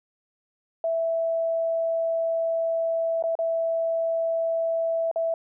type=tone with dropouts; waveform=sine; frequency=659.3 Hz; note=E5; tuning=in tune; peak=-22 dBFS; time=0.84-5.34 s; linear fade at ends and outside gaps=2 ms; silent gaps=3.225-3.238 / 3.353-3.389 / 5.114-5.159 s; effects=none